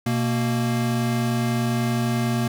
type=tone pair together; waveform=square; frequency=123.57 / 233.1 Hz; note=B2 / A#3; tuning=+1 / 0 cents; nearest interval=major seventh; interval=1099 cents; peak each=-24 dBFS; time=0.06-2.48 s; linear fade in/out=5 ms; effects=none